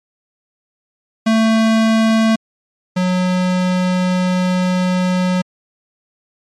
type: tone pair in turn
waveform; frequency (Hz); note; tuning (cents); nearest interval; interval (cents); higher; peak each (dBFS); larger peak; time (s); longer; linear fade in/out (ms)
square; 222.6 / 182.56; A3 / F#3; +20 / -23; minor third; 343; first; -11 / -14; first; 1.26-2.36 / 2.96-5.42; second; 10
effects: low-pass 6000 Hz 12 dB/octave + MP3 64 kbps